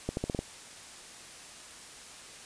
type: accelerating click train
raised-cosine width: 2 ms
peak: -17 dBFS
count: 6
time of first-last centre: 0.09-0.39 s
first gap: 81 ms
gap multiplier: 0.85
effects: white hiss -48 dBFS RMS until 2.45 s + resampled to 22050 Hz